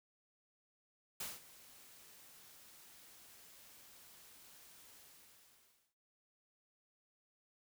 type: noise with ADSR envelope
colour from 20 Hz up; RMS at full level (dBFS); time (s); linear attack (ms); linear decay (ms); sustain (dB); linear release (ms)
white; -42; 1.2-5.95; 5; 190; -18; 1000
effects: none